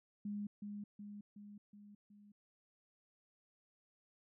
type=tone with echo; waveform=sine; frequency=205.7 Hz; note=G#3; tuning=16 cents flat; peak=-39 dBFS; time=0.25-0.47 s; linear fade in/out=5 ms; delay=370 ms; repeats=5; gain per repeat=-4 dB; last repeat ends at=2.32 s; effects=none